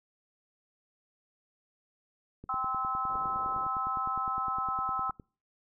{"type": "click train", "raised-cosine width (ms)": 3, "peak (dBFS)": -32, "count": 28, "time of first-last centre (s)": [2.44, 5.198], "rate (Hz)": 9.79}
{"type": "harmonic tone", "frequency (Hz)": 259.9, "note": "C4", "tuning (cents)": -11, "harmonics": [3, 4, 5], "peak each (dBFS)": [-37, -36, -31], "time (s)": [2.49, 5.11], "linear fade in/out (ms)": 5}
{"type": "low-pass noise", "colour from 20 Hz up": "white", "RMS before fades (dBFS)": -50, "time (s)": [3.09, 3.67], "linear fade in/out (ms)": 5, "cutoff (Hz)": 650, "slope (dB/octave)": 48}
{"effects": ["noise-tail reverb RT60 0.4 s tail -26 dB re dry"]}